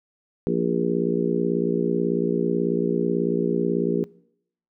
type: harmonic tone with a mistuned harmonic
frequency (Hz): 58.2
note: A#1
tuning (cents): -2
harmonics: 3 / 4 / 5 / 6 / 7 / 8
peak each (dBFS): -26 / -27 / -29 / -27 / -26 / -31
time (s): 0.47-4.04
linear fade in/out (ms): 0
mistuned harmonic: 8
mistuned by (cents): +38
effects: noise-tail reverb RT60 0.7 s tail -23 dB re dry